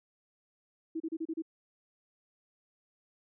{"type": "tone bursts", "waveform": "sine", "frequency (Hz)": 323.6, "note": "E4", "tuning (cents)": -32, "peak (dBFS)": -32, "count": 6, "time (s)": [0.95, 1.422], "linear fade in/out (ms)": 10, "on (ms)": 52, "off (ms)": 32, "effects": []}